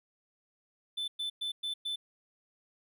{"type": "tone bursts", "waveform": "triangle", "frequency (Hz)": 3520, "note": "A7", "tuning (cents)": 0, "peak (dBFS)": -31, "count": 5, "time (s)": [0.97, 1.96], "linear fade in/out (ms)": 10, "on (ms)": 110, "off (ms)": 110, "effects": []}